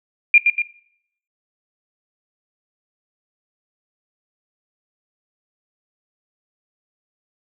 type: tone with echo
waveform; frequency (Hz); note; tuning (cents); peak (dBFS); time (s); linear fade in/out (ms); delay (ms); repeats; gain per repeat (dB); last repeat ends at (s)
sine; 2400; D7; +37; -6; 0.34-0.38; 2; 120; 2; -5; 0.62
effects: noise-tail reverb RT60 0.7 s tail -19 dB re dry